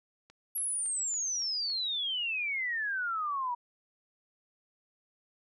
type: click train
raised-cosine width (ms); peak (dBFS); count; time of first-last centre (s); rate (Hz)
0.2; -37; 6; 0.3-1.701; 3.57
type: exponential sweep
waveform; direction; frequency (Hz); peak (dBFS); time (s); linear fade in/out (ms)
sine; down; 11430 to 948; -30; 0.55-3.55; 10
effects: none